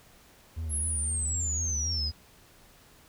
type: tone with vibrato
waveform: triangle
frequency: 77.78 Hz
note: D#2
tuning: in tune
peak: -29 dBFS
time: 0.56-2.12 s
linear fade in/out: 20 ms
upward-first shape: sine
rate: 3.9 Hz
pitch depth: 81 cents each way
type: exponential sweep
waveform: sine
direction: down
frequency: 11090 to 4909 Hz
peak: -29 dBFS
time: 0.69-2.12 s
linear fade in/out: 50 ms
effects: pink hiss -57 dBFS RMS until 3.08 s